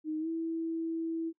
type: tone with pitch glide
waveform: sine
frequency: 310.7 to 327.7 Hz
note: D#4 to E4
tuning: -2 to -10 cents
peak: -31 dBFS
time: 0.04-1.33 s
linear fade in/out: 50 ms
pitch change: +92 cents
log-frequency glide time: 0.19-0.28 s
effects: noise-tail reverb RT60 0.1 s tail -23 dB re dry